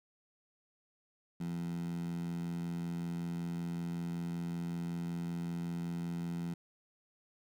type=tone with high-pass filter; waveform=15% pulse; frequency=85.3 Hz; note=F2; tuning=40 cents flat; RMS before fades=-38 dBFS; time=1.4-6.54 s; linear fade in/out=5 ms; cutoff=180 Hz; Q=5.9; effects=none